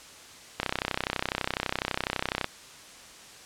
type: click train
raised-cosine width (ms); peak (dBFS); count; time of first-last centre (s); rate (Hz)
0.3; -10; 60; 0.6-2.444; 32
effects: white hiss -48 dBFS RMS until 3.45 s + low-pass 8000 Hz 12 dB/octave